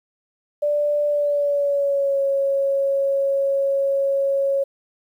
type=tone with pitch glide; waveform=sine; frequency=587.3 to 551.1 Hz; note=D5 to C#5; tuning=0 to -10 cents; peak=-17 dBFS; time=0.62-4.64 s; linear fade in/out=10 ms; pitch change=-110 cents; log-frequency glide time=1.07-2.2 s; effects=9-bit